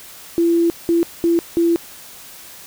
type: tone bursts at uneven times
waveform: sine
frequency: 337.9 Hz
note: E4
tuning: 43 cents sharp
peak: -12 dBFS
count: 4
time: 0.38-0.7 / 0.89-1.03 / 1.24-1.39 / 1.57-1.76 s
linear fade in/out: 0 ms
effects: white hiss -39 dBFS RMS until 2.66 s